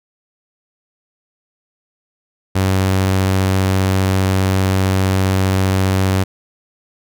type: tone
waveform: sawtooth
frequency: 95.1 Hz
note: F#2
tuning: 48 cents sharp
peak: -9 dBFS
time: 2.55-6.24 s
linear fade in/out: 10 ms
effects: none